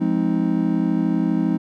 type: chord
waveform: triangle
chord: F minor seventh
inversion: none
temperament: just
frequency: 174.61 / 209.5 / 261.9 / 314.3 Hz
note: F3 / Ab3 / C4 / Eb4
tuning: 0 / +15 / +2 / +18 cents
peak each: -21 dBFS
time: 0-1.58 s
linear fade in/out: 20 ms
effects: none